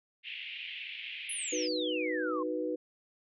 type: band-pass noise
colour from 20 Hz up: white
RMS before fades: -42 dBFS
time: 0.23-1.69 s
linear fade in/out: 50 ms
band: 2200 to 3100 Hz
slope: 48 dB/octave
type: exponential sweep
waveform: sine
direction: down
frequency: 10810 to 1027 Hz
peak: -35 dBFS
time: 1.29-2.43 s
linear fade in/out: 5 ms
type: chord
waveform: sine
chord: B major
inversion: first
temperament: equal with one note detuned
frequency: 311.1 / 370 / 492.2 Hz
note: D#4 / F#4 / B4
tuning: 0 / 0 / -6 cents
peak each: -35 / -38 / -34 dBFS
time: 1.52-2.76 s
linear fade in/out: 10 ms
effects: none